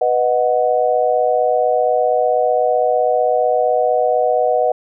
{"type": "chord", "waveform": "sine", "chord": "B major", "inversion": "none", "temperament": "equal with one note detuned", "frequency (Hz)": [493.9, 622.3, 737.9], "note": ["B4", "D#5", "F#5"], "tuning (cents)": [0, 0, -5], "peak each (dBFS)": -17, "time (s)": [0.01, 4.72], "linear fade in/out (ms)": 5, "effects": []}